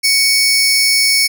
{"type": "tone pair together", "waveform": "sawtooth", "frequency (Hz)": [2229, 5338], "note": ["C#7", "E8"], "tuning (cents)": [9, 21], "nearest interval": "octave + minor third", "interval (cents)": 1512, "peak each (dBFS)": -10, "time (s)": [0.03, 1.28], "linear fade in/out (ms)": 20, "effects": []}